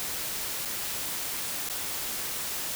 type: noise with dropouts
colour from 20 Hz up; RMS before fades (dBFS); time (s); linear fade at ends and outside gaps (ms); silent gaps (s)
white; -33; 0-2.75; 0; 0.651-0.656 / 1.689-1.698
effects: none